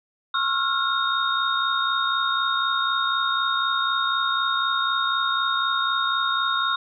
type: tone cluster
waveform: sine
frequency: 1085 / 1353 / 1417 / 3709 Hz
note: C#6 / E6 / F6 / A#7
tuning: -37 / +45 / +25 / -9 cents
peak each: -26 dBFS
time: 0.34-6.76 s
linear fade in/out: 5 ms
effects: none